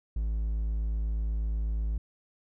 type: tone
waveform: triangle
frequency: 54.1 Hz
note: A1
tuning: 29 cents flat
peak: -25 dBFS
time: 0.16-1.98 s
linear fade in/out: 5 ms
effects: none